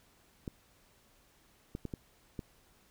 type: clicks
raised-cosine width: 3 ms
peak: -25 dBFS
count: 5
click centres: 0.478 / 1.751 / 1.853 / 1.938 / 2.392 s
effects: pink hiss -66 dBFS RMS until 2.9 s